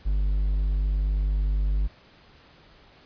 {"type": "tone", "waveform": "triangle", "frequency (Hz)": 49.76, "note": "G1", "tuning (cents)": 27, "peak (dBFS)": -19, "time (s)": [0.05, 1.88], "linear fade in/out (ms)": 20, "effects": ["pink hiss -54 dBFS RMS until 3.05 s", "resampled to 11025 Hz"]}